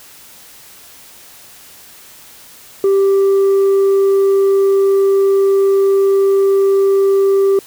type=tone; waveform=sine; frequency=392 Hz; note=G4; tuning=in tune; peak=-6 dBFS; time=2.84-7.59 s; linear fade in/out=2 ms; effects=tanh soft clip ceiling -8 dBFS + white hiss -40 dBFS RMS until 7.66 s